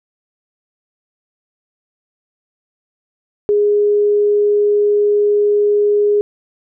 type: tone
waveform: sine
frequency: 413.6 Hz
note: G#4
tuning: 7 cents flat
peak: -10 dBFS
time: 3.49-6.21 s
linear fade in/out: 0 ms
effects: none